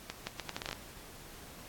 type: accelerating click train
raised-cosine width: 0.2 ms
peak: -19 dBFS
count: 10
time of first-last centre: 0.1-0.729 s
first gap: 170 ms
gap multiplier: 0.75
effects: pink hiss -51 dBFS RMS until 1.68 s + AAC 64 kbps